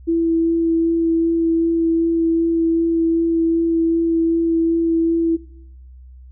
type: tone with vibrato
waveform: sine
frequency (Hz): 331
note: E4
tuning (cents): +7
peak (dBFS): -14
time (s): 0.07-5.37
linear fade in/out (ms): 20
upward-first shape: sine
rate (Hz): 2.6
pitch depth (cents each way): 11
effects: noise-tail reverb RT60 0.8 s tail -20 dB re dry + added 63 Hz sine -38 dBFS peak until 6.31 s